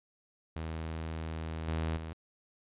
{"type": "tone with level steps", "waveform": "sawtooth", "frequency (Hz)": 80.4, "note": "E2", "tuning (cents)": -43, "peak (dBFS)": [-32, -27, -35], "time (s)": [0.56, 2.13], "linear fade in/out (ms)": 0, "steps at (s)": [1.68, 1.97], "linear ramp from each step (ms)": 2, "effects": ["resampled to 8000 Hz"]}